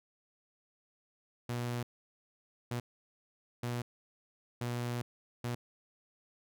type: tone bursts at uneven times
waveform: sawtooth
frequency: 120.7 Hz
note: B2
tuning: 39 cents flat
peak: -30 dBFS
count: 5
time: 1.49-1.83 / 2.71-2.8 / 3.63-3.82 / 4.61-5.02 / 5.44-5.55 s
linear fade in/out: 5 ms
effects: none